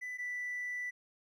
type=tone pair in turn; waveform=triangle; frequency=1993 / 1975.8 Hz; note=B6 / B6; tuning=+15 / 0 cents; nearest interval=unison; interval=15 cents; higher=first; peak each=-36 / -33 dBFS; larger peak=second; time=0.01-0.18 / 0.18-0.91 s; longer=second; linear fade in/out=20 ms; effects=tanh soft clip ceiling -32 dBFS